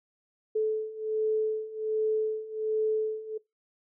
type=beating tone pair; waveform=sine; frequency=433.8 / 435.1 Hz; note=A4 / A4; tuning=-25 / -19 cents; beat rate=1.3 Hz; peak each=-31 / -28 dBFS; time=0.55-3.38 s; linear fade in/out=10 ms; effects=noise-tail reverb RT60 0.2 s tail -22 dB re dry